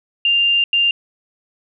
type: tone bursts at uneven times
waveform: sine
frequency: 2794 Hz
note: F7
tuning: in tune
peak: -12 dBFS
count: 2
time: 0.25-0.64 / 0.73-0.91 s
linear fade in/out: 2 ms
effects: none